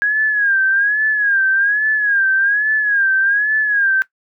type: tone with vibrato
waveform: sine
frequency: 1643 Hz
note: G#6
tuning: 19 cents flat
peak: -12 dBFS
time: 0.02-4.02 s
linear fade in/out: 0 ms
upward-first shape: sine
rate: 1.2 Hz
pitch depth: 98 cents each way
effects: noise-tail reverb RT60 0.1 s tail -17 dB re dry